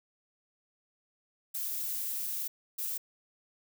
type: noise bursts at uneven times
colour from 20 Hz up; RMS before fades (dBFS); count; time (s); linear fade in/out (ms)
violet; -35; 2; 1.54-2.48 / 2.78-2.98; 10
effects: none